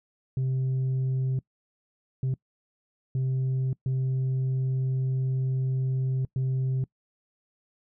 sine tone bursts at uneven times, 130.81 Hz, C3, in tune, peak -21 dBFS, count 5, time 0.37-1.39 / 2.23-2.34 / 3.15-3.73 / 3.86-6.25 / 6.36-6.84 s, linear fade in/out 2 ms, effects noise-tail reverb RT60 0.1 s tail -25 dB re dry + tanh soft clip ceiling -23 dBFS

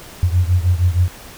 sine beating tone pair, 87.31 / 93.71 Hz, F2 / F#2, 0 / +23 cents, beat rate 6.4 Hz, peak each -14 / -17 dBFS, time 0.23-1.08 s, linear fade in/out 0 ms, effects pink hiss -38 dBFS RMS until 1.37 s

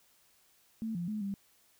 sine tone with pitch steps, 222.9 / 173.4 / 213.3 / 198.3 Hz, A3 / F3 / G#3 / G3, +23 / -12 / +46 / +20 cents, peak -33 dBFS, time 0.82-1.34 s, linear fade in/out 0 ms, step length 130 ms, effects white hiss -67 dBFS RMS until 1.79 s

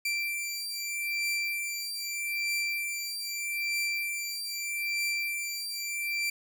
sawtooth beating tone pair, 2349 / 2349.8 Hz, D7 / D7, 0 / 0 cents, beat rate 0.8 Hz, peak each -30 dBFS, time 0.05-6.3 s, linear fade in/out 5 ms, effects none

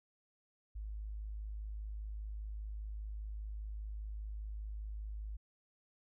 sine tone, 52.5 Hz, G#1, 19 cents sharp, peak -40 dBFS, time 0.75-5.37 s, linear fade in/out 10 ms, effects none

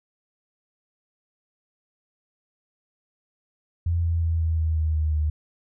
sine tone with pitch steps, 85 / 83.68 / 82.39 / 81.11 / 79.86 / 78.62 / 77.41 / 76.21 Hz, F2 / E2 / E2 / E2 / D#2 / D#2 / D#2 / D#2, -46 / +27 / 0 / -27 / +46 / +19 / -8 / -35 cents, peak -20 dBFS, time 3.86-5.3 s, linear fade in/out 5 ms, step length 180 ms, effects none

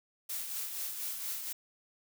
blue noise with tremolo, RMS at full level -36 dBFS, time 0.29-1.53 s, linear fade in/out 10 ms, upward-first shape triangle, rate 4.2 Hz, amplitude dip 50%, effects none

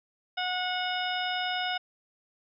harmonic tone, 730 Hz, F#5, 24 cents flat, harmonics 1 / 2 / 3 / 4 / 5 / 7, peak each -32 / -34 / -38 / -35 / -37 / -42 dBFS, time 0.37-1.78 s, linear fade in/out 10 ms, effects none

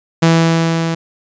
sawtooth tone with level ramp, 164.81 Hz, E3, in tune, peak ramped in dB -3 to -12 dBFS, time 0.22-0.95 s, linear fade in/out 10 ms, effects resampled to 16000 Hz

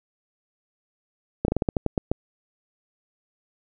slowing click train, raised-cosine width 2 ms, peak -8 dBFS, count 10, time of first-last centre 1.45-2.116 s, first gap 32 ms, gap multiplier 1.2, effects none

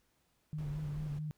sine tone with vibrato, 149.4 Hz, D3, 30 cents sharp, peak -36 dBFS, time 0.53-1.31 s, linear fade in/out 0 ms, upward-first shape square, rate 4.6 Hz, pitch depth 39 cents each way
brown noise, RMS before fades -47 dBFS, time 0.58-1.19 s, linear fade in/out 5 ms
effects pink hiss -75 dBFS RMS until 1.37 s

